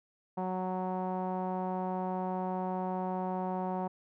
sawtooth tone with low-pass filter, 185 Hz, F#3, in tune, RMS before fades -34 dBFS, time 0.37-3.88 s, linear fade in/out 10 ms, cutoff 850 Hz, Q 4.7, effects none

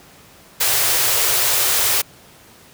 white band-stop noise, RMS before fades -17 dBFS, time 0.6-2.02 s, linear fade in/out 10 ms, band 140 to 340 Hz, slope 96 dB/octave, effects pink hiss -46 dBFS RMS until 2.73 s + high-pass 80 Hz 12 dB/octave

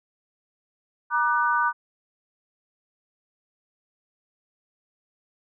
sine tone cluster, 952 / 1191 / 1498 Hz, A#5 / D6 / F#6, +36 / +24 / +21 cents, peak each -24 dBFS, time 1.1-1.73 s, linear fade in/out 50 ms, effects none

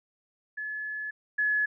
sine tone pair in turn, 1713 / 1702.2 Hz, A6 / G#6, -47 / +42 cents, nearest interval unison, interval 11 cents, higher first, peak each -32 / -23 dBFS, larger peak second, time 0.57-1.11 / 1.38-1.66 s, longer first, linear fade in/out 10 ms, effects none

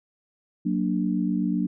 sine chord, Gb augmented, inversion none, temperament equal, 185 / 233.1 / 293.7 Hz, Gb3 / Bb3 / D4, 0 / 0 / 0 cents, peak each -25 / -27 / -27 dBFS, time 0.65-1.67 s, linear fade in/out 10 ms, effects none

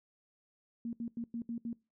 sine tone bursts at uneven times, 233.1 Hz, A#3, in tune, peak -35 dBFS, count 6, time 0.85-0.93 / 1-1.08 / 1.17-1.24 / 1.34-1.42 / 1.49-1.58 / 1.65-1.73 s, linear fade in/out 2 ms, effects noise-tail reverb RT60 0.3 s tail -23 dB re dry

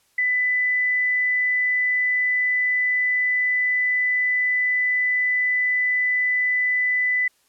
sine tone, 1996 Hz, B6, 18 cents sharp, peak -18 dBFS, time 0.18-7.28 s, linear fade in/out 5 ms, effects white hiss -63 dBFS RMS until 7.48 s + low-pass 12000 Hz 12 dB/octave

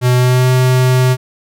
square tone with pitch glide, 124.9 to 127.82 Hz, B2 to C3, +20 to -40 cents, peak -9 dBFS, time 0.01-1.17 s, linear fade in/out 50 ms, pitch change +40 cents, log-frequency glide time 0.16-0.5 s, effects none

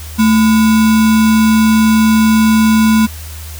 sine tone with sample-and-hold, 220 Hz, A3, in tune, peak -6 dBFS, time 0.18-3.07 s, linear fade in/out 20 ms, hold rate 1225 Hz, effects added 78 Hz sine -26 dBFS peak until 3.59 s + white hiss -33 dBFS RMS until 3.59 s

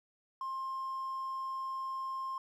triangle tone with hard clipping, 1060 Hz, C6, 22 cents sharp, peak -36 dBFS, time 0.41-2.38 s, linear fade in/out 2 ms, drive 4 dB, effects none

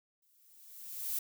violet noise with exponential growth, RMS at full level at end -33 dBFS, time 0.22-1.19 s, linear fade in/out 5 ms, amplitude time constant 210 ms, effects none

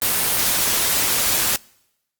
white noise, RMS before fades -19 dBFS, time 0.02-1.56 s, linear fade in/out 0 ms, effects noise-tail reverb RT60 0.9 s tail -26 dB re dry + Opus 24 kbps

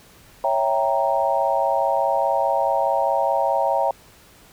sine chord, C# diminished seventh, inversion none, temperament equal, 554.4 / 659.3 / 784 / 932.3 Hz, C#5 / E5 / G5 / Bb5, 0 / 0 / 0 / 0 cents, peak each -23 dBFS, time 0.44-3.91 s, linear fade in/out 2 ms, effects pink hiss -50 dBFS RMS until 4.52 s

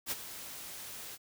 white noise with ADSR envelope, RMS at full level -33 dBFS, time 0.06-1.18 s, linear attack 53 ms, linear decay 30 ms, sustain -12 dB, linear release 42 ms, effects none

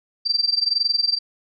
sine tone with amplitude modulation, 4687 Hz, D8, 4 cents flat, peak -14 dBFS, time 0.25-1.19 s, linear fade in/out 20 ms, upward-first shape sine, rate 21.7 Hz, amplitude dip 90%, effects none

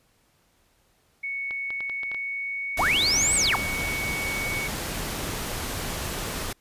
sine tone with pitch glide, 2217 to 2232 Hz, C#7 to C#7, 0 to +11 cents, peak -28 dBFS, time 1.23-4.68 s, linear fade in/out 10 ms, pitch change +11 cents, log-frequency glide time 1.83-3.35 s
clicks, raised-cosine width 0.3 ms, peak -23 dBFS, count 12, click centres 1.509 / 1.705 / 1.806 / 1.897 / 2.033 / 2.116 / 2.146 / 3.024 / 3.106 / 3.15 / 3.201 / 3.317 s
pink noise, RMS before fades -31 dBFS, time 2.77-6.53 s, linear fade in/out 5 ms
sine linear two-way sweep, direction up then down, 602 to 8372 to 602 Hz, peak -20 dBFS, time 2.79-3.56 s, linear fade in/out 5 ms, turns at 3.35 s
effects pink hiss -65 dBFS RMS until 6.6 s + resampled to 32000 Hz

